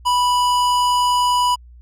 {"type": "tone with hard clipping", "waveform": "sine", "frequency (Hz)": 985, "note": "B5", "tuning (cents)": -5, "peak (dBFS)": -16, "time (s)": [0.05, 1.56], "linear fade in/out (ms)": 20, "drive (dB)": 16, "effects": ["added 60 Hz sine -40 dBFS peak until 1.81 s"]}